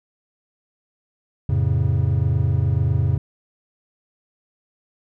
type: chord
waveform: triangle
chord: F augmented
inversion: none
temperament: just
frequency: 87.31 / 109.13 / 136.42 Hz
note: F2 / A2 / C#3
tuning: 0 / -14 / -27 cents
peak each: -19 dBFS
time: 1.49-3.18 s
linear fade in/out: 5 ms
effects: none